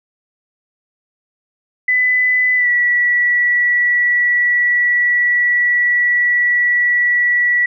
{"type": "tone with pitch glide", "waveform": "sine", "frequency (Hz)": [2002, 1946.1], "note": ["B6", "B6"], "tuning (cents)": [23, -26], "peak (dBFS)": -11, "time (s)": [1.88, 7.66], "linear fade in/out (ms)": 5, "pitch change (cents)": -49, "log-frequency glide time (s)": [2.56, 2.69], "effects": []}